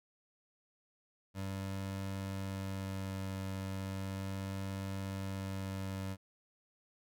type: tone with vibrato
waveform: 25% pulse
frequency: 96.5 Hz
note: G2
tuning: 27 cents flat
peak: -34 dBFS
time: 1.34-6.17 s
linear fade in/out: 50 ms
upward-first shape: sine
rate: 0.36 Hz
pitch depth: 9 cents each way
effects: none